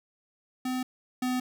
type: tone pair in turn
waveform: square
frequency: 255.1 / 252.5 Hz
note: C4 / B3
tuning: -44 / +39 cents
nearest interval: unison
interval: 17 cents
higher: first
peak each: -29 / -27 dBFS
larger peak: second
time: 0.65-0.83 / 1.22-1.4 s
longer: neither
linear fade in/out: 5 ms
effects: none